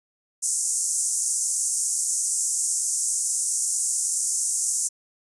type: band-pass noise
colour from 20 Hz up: white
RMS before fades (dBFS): -25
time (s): 0.42-4.89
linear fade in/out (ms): 20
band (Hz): 6200 to 9700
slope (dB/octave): 48
effects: resampled to 24000 Hz